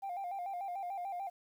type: tone with vibrato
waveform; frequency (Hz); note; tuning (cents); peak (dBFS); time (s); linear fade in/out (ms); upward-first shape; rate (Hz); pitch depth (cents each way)
sine; 747; F#5; +16; -35; 0.02-1.3; 20; square; 6.8; 92
effects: tanh soft clip ceiling -35 dBFS + 11-bit

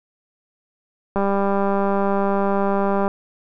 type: click train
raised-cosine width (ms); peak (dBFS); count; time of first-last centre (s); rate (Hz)
1; -8; 381; 1.16-3.079; 198
effects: none

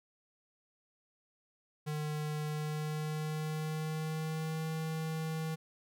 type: tone with pitch glide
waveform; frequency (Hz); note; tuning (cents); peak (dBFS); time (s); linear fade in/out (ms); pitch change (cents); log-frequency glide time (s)
square; 151.6 to 159.23; D#3 to D#3; -45 to +40; -35; 1.86-5.56; 20; +85; 2.48-4.66
effects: none

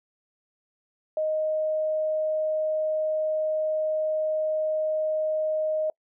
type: tone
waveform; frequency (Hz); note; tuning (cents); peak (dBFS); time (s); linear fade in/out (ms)
sine; 622.3; D#5; 0; -23; 1.17-5.9; 2
effects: noise-tail reverb RT60 0.1 s tail -26 dB re dry

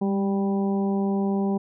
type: harmonic tone with a mistuned harmonic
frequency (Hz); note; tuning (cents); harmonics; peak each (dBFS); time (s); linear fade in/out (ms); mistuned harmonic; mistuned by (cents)
196; G3; 0; 1 / 2 / 3 / 4 / 5; -22 / -28 / -37 / -34 / -40; 0.01-1.58; 10; 1; +27
effects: none

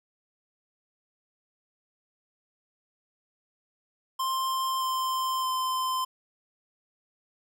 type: tone with pitch steps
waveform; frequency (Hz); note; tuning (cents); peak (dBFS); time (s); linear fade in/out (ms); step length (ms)
square; 1051 / 1042.5 / 1034.1; C6 / C6 / C6; +7 / -7 / -21; -27; 4.19-6.05; 10; 620
effects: none

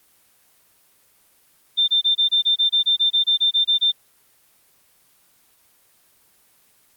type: tone bursts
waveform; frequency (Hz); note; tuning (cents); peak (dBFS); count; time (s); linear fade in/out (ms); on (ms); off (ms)
sine; 3584; A7; +31; -14; 16; 1.77-3.92; 20; 110; 26
effects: white hiss -58 dBFS RMS until 6.96 s + Opus 24 kbps

